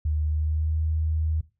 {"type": "tone with pitch glide", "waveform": "sine", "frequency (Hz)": [76.3, 78.76], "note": ["D#2", "D#2"], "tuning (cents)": [-33, 22], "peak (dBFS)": -22, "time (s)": [0.05, 1.41], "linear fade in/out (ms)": 5, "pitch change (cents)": 55, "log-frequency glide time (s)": [0.27, 0.81], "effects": ["noise-tail reverb RT60 0.3 s tail -18 dB re dry"]}